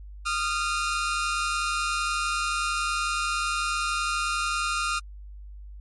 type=tone pair together; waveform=sawtooth; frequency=1232 / 1383 Hz; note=D#6 / F6; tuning=-17 / -17 cents; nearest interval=major second; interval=200 cents; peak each=-24 dBFS; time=0.25-5 s; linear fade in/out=20 ms; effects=added 50 Hz sine -39 dBFS peak until 5.8 s + MP3 48 kbps